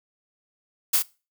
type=noise with echo; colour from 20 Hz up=blue; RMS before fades=-19 dBFS; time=0.93-0.97 s; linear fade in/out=10 ms; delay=28 ms; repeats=2; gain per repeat=-3 dB; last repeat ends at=1.026 s; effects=noise-tail reverb RT60 0.3 s tail -21 dB re dry